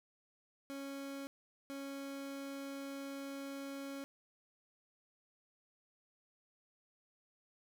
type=tone bursts at uneven times; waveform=30% pulse; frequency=276.1 Hz; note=C#4; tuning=7 cents flat; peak=-40 dBFS; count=2; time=0.7-1.27 / 1.7-4.04 s; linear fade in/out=0 ms; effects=none

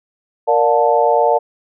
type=chord; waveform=sine; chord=Bb major seventh; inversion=none; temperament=equal with one note detuned; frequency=466.2 / 587.3 / 715.6 / 880 Hz; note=Bb4 / D5 / F5 / A5; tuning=0 / 0 / +42 / 0 cents; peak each=-16 dBFS; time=0.47-1.39 s; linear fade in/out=20 ms; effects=none

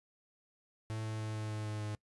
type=tone with pitch steps; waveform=45% pulse; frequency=110 / 109.3 / 108.61 / 107.92 / 107.24 / 106.56 / 105.89 Hz; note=A2 / A2 / A2 / A2 / A2 / G#2 / G#2; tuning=0 / -11 / -22 / -33 / -44 / +45 / +34 cents; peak=-37 dBFS; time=0.9-1.95 s; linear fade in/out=0 ms; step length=150 ms; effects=noise-tail reverb RT60 0.1 s tail -24 dB re dry + resampled to 24000 Hz

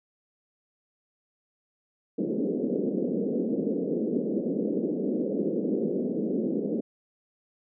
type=band-pass noise; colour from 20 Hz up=pink; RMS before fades=-28 dBFS; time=2.18-6.81 s; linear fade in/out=10 ms; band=190 to 500 Hz; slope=48 dB/octave; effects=none

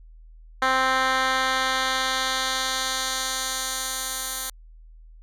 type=tone with band-pass filter sweep; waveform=10% pulse; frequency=261.6 Hz; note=C4; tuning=in tune; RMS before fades=-25 dBFS; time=0.62-4.5 s; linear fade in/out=2 ms; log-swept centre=1600 to 11000 Hz; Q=0.85; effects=added 40 Hz sine -44 dBFS peak until 5.22 s

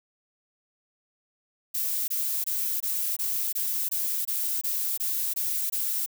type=noise bursts; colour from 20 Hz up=violet; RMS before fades=-28 dBFS; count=12; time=1.74-6.062 s; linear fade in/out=10 ms; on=340 ms; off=22 ms; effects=none

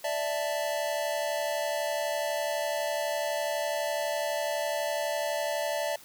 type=chord; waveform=square; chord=D suspended second; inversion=none; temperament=equal; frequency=587.3 / 659.3 / 880 Hz; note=D5 / E5 / A5; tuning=0 / 0 / 0 cents; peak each=-32 / -33 / -37 dBFS; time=0.04-5.96 s; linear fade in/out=5 ms; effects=white hiss -52 dBFS RMS until 6.04 s

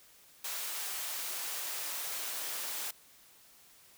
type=noise with high-pass filter sweep; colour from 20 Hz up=white; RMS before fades=-38 dBFS; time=0.44-2.91 s; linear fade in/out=5 ms; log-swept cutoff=650 to 400 Hz; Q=0.74; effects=white hiss -60 dBFS RMS until 3.97 s

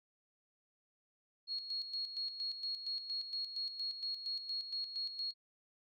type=tone with tremolo; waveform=sine; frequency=4308 Hz; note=C8; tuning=50 cents sharp; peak=-36 dBFS; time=1.47-5.34 s; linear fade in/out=50 ms; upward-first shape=square; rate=4.3 Hz; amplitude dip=60%; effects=none

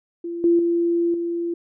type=tone with level steps; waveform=sine; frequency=341.3 Hz; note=F4; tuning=40 cents flat; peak=-26 / -13 / -17 / -22 dBFS; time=0.24-1.54 s; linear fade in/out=5 ms; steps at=0.44 / 0.59 / 1.14 s; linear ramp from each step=2 ms; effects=none

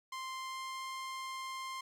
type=tone with pitch glide; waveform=sawtooth; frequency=1046.5 to 1053.2 Hz; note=C6 to C6; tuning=0 to +11 cents; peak=-36 dBFS; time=0.12-1.81 s; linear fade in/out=5 ms; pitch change=+11 cents; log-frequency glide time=0.33-0.84 s; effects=low-pass 9000 Hz 12 dB/octave + 11-bit

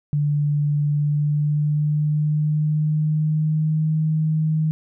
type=tone with pitch glide; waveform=sine; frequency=146.83 to 156.46 Hz; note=D3 to D#3; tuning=0 to +10 cents; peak=-17 dBFS; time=0.13-4.71 s; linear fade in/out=0 ms; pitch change=+110 cents; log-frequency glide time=0.9-3.94 s; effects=none

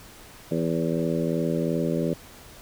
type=harmonic tone with a mistuned harmonic; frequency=82.8 Hz; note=E2; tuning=8 cents sharp; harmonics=2 / 3 / 4 / 5 / 6 / 7; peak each=-27 / -29 / -30 / -31 / -32 / -32 dBFS; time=0.51-2.14 s; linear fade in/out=5 ms; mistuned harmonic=7; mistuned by=-15 cents; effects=pink hiss -47 dBFS RMS until 2.61 s

